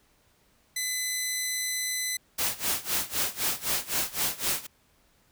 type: tone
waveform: 10% pulse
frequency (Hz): 2013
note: B6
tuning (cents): +33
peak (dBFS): -19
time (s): 0.76-2.17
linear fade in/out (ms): 5
type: noise with tremolo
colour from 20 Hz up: white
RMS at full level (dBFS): -26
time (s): 2.38-4.67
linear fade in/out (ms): 10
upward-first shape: sine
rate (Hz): 3.9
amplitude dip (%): 90
effects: pink hiss -65 dBFS RMS until 5.31 s